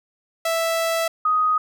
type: tone pair in turn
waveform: sawtooth / sine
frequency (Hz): 659.3 / 1249.6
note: E5 / D#6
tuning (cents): 0 / +7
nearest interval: major seventh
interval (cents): 1107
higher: second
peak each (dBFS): -16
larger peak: neither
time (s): 0.45-1.08 / 1.25-1.58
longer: first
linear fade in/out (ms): 5
effects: none